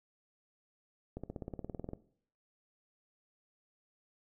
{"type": "accelerating click train", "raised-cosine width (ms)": 2, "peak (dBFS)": -27, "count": 15, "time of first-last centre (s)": [1.17, 1.934], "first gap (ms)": 66, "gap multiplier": 0.97, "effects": ["noise-tail reverb RT60 0.6 s tail -18 dB re dry"]}